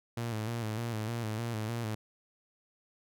sawtooth tone with vibrato, 112.9 Hz, A2, 45 cents sharp, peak -29 dBFS, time 0.17-1.95 s, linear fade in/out 5 ms, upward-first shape square, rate 3.3 Hz, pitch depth 67 cents each way, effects none

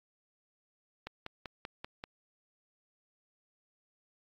click train, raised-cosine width 0.3 ms, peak -24 dBFS, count 6, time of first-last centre 1.07-2.039 s, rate 5.16 Hz, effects AAC 64 kbps

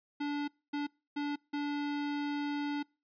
square tone bursts at uneven times, 290 Hz, D4, 22 cents flat, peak -33 dBFS, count 4, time 0.2-0.48 / 0.73-0.87 / 1.16-1.36 / 1.53-2.83 s, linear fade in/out 10 ms, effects noise-tail reverb RT60 0.3 s tail -25 dB re dry + resampled to 11025 Hz

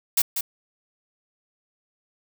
blue noise with echo, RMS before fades -19 dBFS, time 0.17-0.22 s, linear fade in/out 5 ms, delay 190 ms, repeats 1, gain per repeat -7 dB, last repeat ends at 0.41 s, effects none

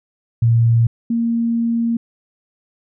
sine tone pair in turn, 116 / 232 Hz, A#2 / A#3, -8 / -8 cents, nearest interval octave, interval 1200 cents, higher second, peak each -10 / -15 dBFS, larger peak first, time 0.42-0.87 / 1.1-1.97 s, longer second, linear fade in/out 5 ms, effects none

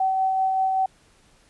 sine tone with tremolo, 762 Hz, G5, 49 cents flat, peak -18 dBFS, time 0-0.86 s, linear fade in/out 5 ms, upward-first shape sine, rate 5.2 Hz, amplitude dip 25%, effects pink hiss -58 dBFS RMS until 1.49 s + resampled to 24000 Hz

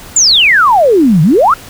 sine exponential two-way sweep, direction down then up, 7450 to 145.5 to 1424 Hz, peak -4 dBFS, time 0.16-1.54 s, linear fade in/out 5 ms, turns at 1.22 s, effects pink hiss -32 dBFS RMS until 1.69 s

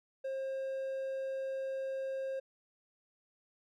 triangle tone, 534 Hz, C5, 35 cents sharp, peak -33 dBFS, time 0.24-2.4 s, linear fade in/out 10 ms, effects none

